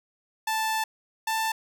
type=tone pair in turn; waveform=sawtooth; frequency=880 / 886.6 Hz; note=A5 / A5; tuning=0 / +13 cents; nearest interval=unison; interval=13 cents; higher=second; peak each=-21 dBFS; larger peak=neither; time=0.47-0.84 / 1.27-1.52 s; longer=first; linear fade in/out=5 ms; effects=none